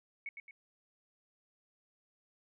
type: tone with echo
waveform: sine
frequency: 2217 Hz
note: C#7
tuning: in tune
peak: -38 dBFS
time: 0.26-0.29 s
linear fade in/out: 2 ms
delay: 110 ms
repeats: 2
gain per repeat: -6 dB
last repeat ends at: 0.51 s
effects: none